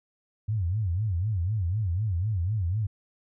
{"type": "tone with vibrato", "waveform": "sine", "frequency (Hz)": 96.8, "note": "G2", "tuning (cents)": -21, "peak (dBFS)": -24, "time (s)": [0.48, 2.87], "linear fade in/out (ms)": 10, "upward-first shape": "sine", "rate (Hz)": 4, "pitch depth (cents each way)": 250, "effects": []}